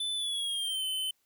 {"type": "tone with pitch glide", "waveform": "square", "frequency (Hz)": [3506, 3052], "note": ["A7", "G7"], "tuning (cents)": [-7, -47], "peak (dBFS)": -31, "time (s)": [0, 1.11], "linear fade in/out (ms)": 5, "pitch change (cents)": -240, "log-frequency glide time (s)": [0.15, 0.85], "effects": ["white hiss -74 dBFS RMS until 1.25 s"]}